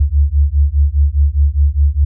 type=beating tone pair; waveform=sine; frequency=69.5 / 74.4 Hz; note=C#2 / D2; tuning=+5 / +23 cents; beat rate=4.9 Hz; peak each=-12 dBFS; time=0-2.05 s; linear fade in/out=10 ms; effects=none